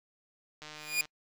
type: click train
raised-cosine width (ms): 0.2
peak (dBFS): -28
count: 67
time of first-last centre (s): 0.62-1.054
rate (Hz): 152
type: tone with exponential growth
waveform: sawtooth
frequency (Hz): 2436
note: D#7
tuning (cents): -37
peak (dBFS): -20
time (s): 0.74-1.01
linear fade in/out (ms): 2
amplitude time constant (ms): 57
effects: noise-tail reverb RT60 0.1 s tail -25 dB re dry